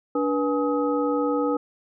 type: tone cluster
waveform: sine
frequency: 290.1 / 486.7 / 838 / 1266 Hz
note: D4 / B4 / G#5 / D#6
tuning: -21 / -25 / +15 / +30 cents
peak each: -24 / -24 / -32 / -30 dBFS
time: 0.15-1.57 s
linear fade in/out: 5 ms
effects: none